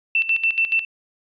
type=tone with tremolo; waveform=sine; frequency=2677 Hz; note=E7; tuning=26 cents sharp; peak=-15 dBFS; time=0.15-0.85 s; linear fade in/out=2 ms; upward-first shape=square; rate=7 Hz; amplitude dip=75%; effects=resampled to 11025 Hz